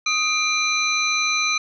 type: tone cluster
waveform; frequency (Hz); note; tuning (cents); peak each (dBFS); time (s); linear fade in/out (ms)
sine; 1248 / 2380 / 4013 / 6090; D#6 / D7 / B7 / F#8; +5 / +22 / +27 / +49; -26 / -21 / -25 / -27; 0.06-1.58; 5
effects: none